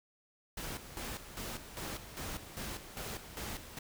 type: noise with tremolo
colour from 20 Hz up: pink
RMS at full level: -41 dBFS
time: 0.57-3.79 s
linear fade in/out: 5 ms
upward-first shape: square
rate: 2.5 Hz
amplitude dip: 65%
effects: none